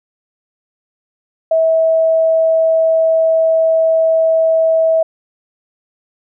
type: tone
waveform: sine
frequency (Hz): 648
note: E5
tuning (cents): -30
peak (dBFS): -9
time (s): 1.51-5.03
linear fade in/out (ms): 5
effects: none